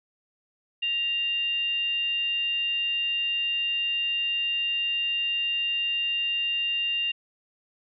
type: tone with frequency modulation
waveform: sine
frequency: 2794 Hz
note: F7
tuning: in tune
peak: -24 dBFS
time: 0.82-7.12 s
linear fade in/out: 10 ms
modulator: 894 Hz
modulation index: 0.23
effects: none